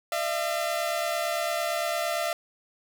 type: tone pair together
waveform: sawtooth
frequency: 608.2 / 677 Hz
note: D#5 / E5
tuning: -40 / +46 cents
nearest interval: major second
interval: 186 cents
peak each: -27 / -24 dBFS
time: 0.12-2.33 s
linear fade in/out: 2 ms
effects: none